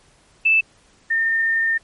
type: tone pair in turn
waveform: sine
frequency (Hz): 2637 / 1814.5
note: E7 / A#6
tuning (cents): 0 / -47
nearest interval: tritone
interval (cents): 647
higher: first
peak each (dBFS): -12 / -16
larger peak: first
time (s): 0.45-0.61 / 1.1-1.78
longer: second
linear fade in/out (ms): 10
effects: pink hiss -55 dBFS RMS until 1.83 s + MP3 48 kbps